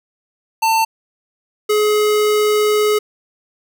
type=tone pair in turn; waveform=square; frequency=895 / 422.4 Hz; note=A5 / G#4; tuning=+29 / +29 cents; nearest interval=octave + minor second; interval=1300 cents; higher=first; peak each=-13 dBFS; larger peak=neither; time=0.62-0.85 / 1.69-2.99 s; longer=second; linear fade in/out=10 ms; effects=none